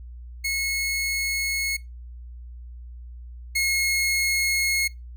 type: tone pair in turn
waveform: sawtooth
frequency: 2179 / 2165 Hz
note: C#7 / C#7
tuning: -30 / -41 cents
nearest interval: unison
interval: 11 cents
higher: first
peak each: -20 / -17 dBFS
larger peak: second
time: 0.44-1.77 / 3.55-4.88 s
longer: neither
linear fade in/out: 10 ms
effects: noise-tail reverb RT60 0.2 s tail -22 dB re dry + added 60 Hz sine -37 dBFS peak until 5.16 s